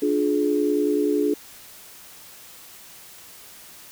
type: chord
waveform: sine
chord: D diminished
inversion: none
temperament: just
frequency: 293.7 / 352.4 / 422.9 Hz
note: D4 / F4 / Ab4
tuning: 0 / +16 / +31 cents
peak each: -22 / -26 / -22 dBFS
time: 0.02-1.34 s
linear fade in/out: 5 ms
effects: white hiss -45 dBFS RMS until 3.91 s